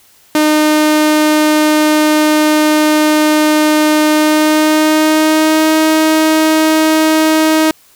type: tone with pitch glide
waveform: sawtooth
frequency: 305.5 to 314.6 Hz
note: D#4 to D#4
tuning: -32 to +19 cents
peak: -4 dBFS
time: 0.35-7.71 s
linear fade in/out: 2 ms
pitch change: +51 cents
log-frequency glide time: 4.09-5.75 s
effects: white hiss -47 dBFS RMS until 7.95 s